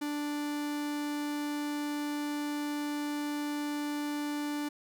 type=tone; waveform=45% pulse; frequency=293.7 Hz; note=D4; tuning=in tune; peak=-32 dBFS; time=0.01-4.69 s; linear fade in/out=10 ms; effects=none